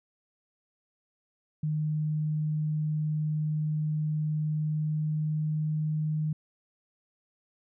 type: tone with pitch glide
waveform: sine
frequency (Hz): 153.2 to 154.09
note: D#3 to D#3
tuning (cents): -27 to -16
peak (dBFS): -26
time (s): 1.63-6.33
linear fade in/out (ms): 5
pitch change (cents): +11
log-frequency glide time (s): 4.37-5.82
effects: none